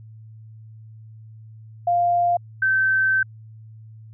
sine tone pair in turn, 698.5 / 1545.2 Hz, F5 / G6, 0 / -25 cents, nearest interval octave + major second, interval 1375 cents, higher second, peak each -16 / -16 dBFS, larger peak neither, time 1.87-2.37 / 2.62-3.23 s, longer second, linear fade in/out 5 ms, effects added 110 Hz sine -40 dBFS peak until 4.13 s

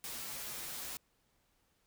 white noise with comb filter, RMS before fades -43 dBFS, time 0.04-0.97 s, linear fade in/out 0 ms, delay 10 ms, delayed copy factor -0.7, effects pink hiss -75 dBFS RMS until 1.86 s

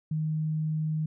sine tone, 155.8 Hz, D#3, 3 cents sharp, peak -26 dBFS, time 0.11-1.06 s, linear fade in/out 5 ms, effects none

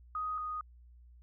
sine tone pair in turn, 1250 / 1241.4 Hz, D#6 / D#6, +8 / -4 cents, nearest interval unison, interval 12 cents, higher first, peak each -33 / -35 dBFS, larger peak first, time 0.15-0.38 / 0.38-0.61 s, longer neither, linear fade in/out 2 ms, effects added 60 Hz sine -54 dBFS peak until 1.22 s

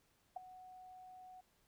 sine tone with ADSR envelope, 740 Hz, F#5, in tune, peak -37 dBFS, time 0.36-1.41 s, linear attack 7 ms, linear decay 10 ms, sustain -16 dB, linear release 9 ms, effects pink hiss -75 dBFS RMS until 1.67 s

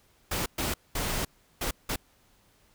pink noise bursts at uneven times, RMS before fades -30 dBFS, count 5, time 0.31-0.46 / 0.58-0.74 / 0.95-1.25 / 1.61-1.71 / 1.89-1.96 s, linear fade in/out 5 ms, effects pink hiss -64 dBFS RMS until 2.74 s

